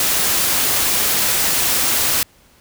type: noise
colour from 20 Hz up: white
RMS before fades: -17 dBFS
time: 0-2.23 s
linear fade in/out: 2 ms
effects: pink hiss -52 dBFS RMS until 2.6 s